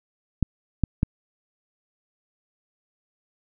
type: clicks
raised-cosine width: 5 ms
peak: -7 dBFS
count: 3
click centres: 0.427 / 0.837 / 1.031 s
effects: none